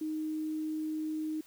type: tone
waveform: sine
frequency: 311.1 Hz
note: D#4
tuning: in tune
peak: -32 dBFS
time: 0.01-1.41 s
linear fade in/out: 5 ms
effects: white hiss -59 dBFS RMS until 1.46 s